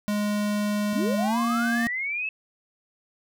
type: tone with pitch glide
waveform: square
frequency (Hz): 207.7 to 234.5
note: G#3 to A#3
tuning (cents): 0 to +11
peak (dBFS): -24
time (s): 0.08-1.87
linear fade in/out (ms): 0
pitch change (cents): +211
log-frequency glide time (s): 1.22-1.38
type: linear sweep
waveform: sine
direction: up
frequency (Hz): 191 to 2637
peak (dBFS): -26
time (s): 0.93-2.29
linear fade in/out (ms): 2
effects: none